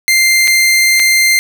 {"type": "tone with dropouts", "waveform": "sawtooth", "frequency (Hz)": 2093, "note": "C7", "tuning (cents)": 0, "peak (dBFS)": -4, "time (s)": [0.08, 1.39], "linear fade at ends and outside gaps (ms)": 0, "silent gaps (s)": [[0.474, 0.478], [0.996, 0.999]], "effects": []}